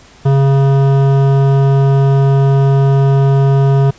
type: tone with hard clipping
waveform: sine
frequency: 137.2 Hz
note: C#3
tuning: 17 cents flat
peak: -9 dBFS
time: 0.25-3.91 s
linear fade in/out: 10 ms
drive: 14 dB
effects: pink hiss -42 dBFS RMS until 3.98 s + resampled to 16000 Hz